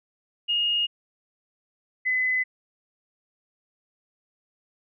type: tone pair in turn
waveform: sine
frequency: 2855 / 2019 Hz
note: F7 / B6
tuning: +37 / +38 cents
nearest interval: tritone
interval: 599 cents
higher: first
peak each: -21 dBFS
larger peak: neither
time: 0.48-0.87 / 2.05-2.44 s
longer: neither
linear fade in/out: 20 ms
effects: none